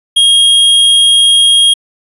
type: tone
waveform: square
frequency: 3259 Hz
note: G#7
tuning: 33 cents flat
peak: -5 dBFS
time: 0.16-1.74 s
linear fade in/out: 10 ms
effects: resampled to 24000 Hz